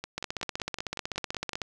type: two click trains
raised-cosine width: 0.2 ms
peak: -18 / -14 dBFS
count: 9 / 24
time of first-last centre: 0.04-1.533 / 0.18-1.617 s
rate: 5.36 / 16 Hz
effects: none